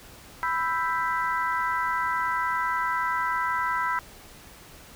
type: harmonic tone with a mistuned harmonic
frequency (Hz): 330.5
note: E4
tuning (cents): +5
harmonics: 3 / 4 / 5 / 6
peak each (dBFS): -27 / -29 / -31 / -33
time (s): 0.43-3.99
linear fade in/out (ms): 0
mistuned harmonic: 5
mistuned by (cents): -86
effects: pink hiss -48 dBFS RMS until 4.95 s